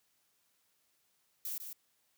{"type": "noise with echo", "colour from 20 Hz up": "violet", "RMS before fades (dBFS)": -39, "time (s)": [1.45, 1.58], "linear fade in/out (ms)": 2, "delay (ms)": 150, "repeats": 1, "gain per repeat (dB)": -6, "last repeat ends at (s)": 1.73, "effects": ["white hiss -75 dBFS RMS until 2.17 s", "high-pass 60 Hz 12 dB/octave"]}